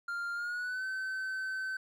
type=tone with pitch glide; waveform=triangle; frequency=1396.9 to 1532.2 Hz; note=F6 to G6; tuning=0 to -40 cents; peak=-32 dBFS; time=0.08-1.77 s; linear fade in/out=5 ms; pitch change=+160 cents; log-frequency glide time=0.34-0.85 s; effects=none